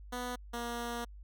10% pulse tone pair in turn, 246.9 / 237 Hz, B3 / A#3, 0 / +29 cents, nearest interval minor second, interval 71 cents, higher first, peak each -28 dBFS, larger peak neither, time 0.12-0.36 / 0.53-1.05 s, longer second, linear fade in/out 10 ms, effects added 50 Hz sine -47 dBFS peak until 1.23 s

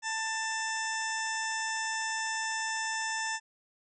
harmonic tone, 888 Hz, A5, 16 cents sharp, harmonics 1 / 2 / 3 / 4 / 6 / 7 / 8 / 9, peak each -36 / -34 / -43 / -45 / -41 / -44 / -42 / -46 dBFS, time 0.02-3.4 s, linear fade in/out 50 ms, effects none

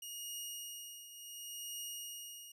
15% pulse tone with tremolo, 2868 Hz, F7, 45 cents sharp, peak -34 dBFS, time 0.02-2.52 s, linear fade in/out 5 ms, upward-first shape triangle, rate 0.7 Hz, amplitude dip 70%, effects none

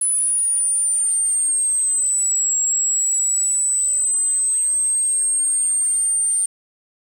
sine exponential two-way sweep, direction down then up, 10060 to 7610 to 8920 Hz, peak -15 dBFS, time 0.01-6.46 s, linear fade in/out 5 ms, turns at 2.56 s, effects tanh soft clip ceiling -12 dBFS + 7-bit

